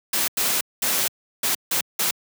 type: noise bursts at uneven times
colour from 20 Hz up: white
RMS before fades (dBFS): -22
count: 6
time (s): 0.13-0.28 / 0.37-0.61 / 0.82-1.08 / 1.43-1.55 / 1.71-1.81 / 1.99-2.11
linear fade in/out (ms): 5
effects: high-pass 150 Hz 12 dB/octave